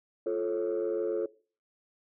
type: chord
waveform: sine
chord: F augmented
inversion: none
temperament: just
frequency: 349.2 / 436.5 / 545.7 Hz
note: F4 / A4 / C#5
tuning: 0 / -14 / -27 cents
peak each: -31 / -29 / -32 dBFS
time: 0.26-1.26 s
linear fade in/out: 5 ms
effects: noise-tail reverb RT60 0.4 s tail -21 dB re dry + tanh soft clip ceiling -23 dBFS